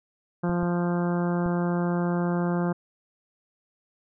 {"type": "harmonic tone", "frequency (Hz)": 174.61, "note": "F3", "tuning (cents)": 0, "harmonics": [1, 2, 3, 4, 5, 6, 7, 8, 9], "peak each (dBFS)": [-24, -30, -34, -36, -38, -40, -41, -42, -43], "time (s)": [0.43, 2.73], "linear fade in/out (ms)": 10}
{"type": "clicks", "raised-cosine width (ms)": 5, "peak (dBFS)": -24, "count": 3, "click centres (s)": [0.496, 0.63, 1.461]}
{"effects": []}